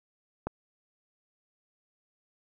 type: click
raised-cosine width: 1 ms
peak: -17 dBFS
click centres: 0.47 s
effects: none